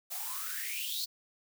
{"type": "noise with high-pass filter sweep", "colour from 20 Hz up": "blue", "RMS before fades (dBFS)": -37, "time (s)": [0.1, 1.06], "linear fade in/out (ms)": 20, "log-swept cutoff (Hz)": [650, 4500], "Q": 9.8, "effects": []}